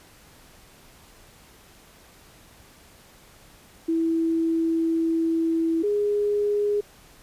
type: tone pair in turn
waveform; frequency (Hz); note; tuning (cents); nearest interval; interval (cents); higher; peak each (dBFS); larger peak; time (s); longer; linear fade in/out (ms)
sine; 327.9 / 412.9; E4 / G#4; -9 / -10; major third; 399; second; -20; neither; 3.88-5.83 / 5.83-6.81; first; 10
effects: pink hiss -52 dBFS RMS until 7.22 s + resampled to 32000 Hz